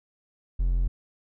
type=tone; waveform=triangle; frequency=43.65 Hz; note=F1; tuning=in tune; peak=-19 dBFS; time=0.59-0.88 s; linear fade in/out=10 ms; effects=none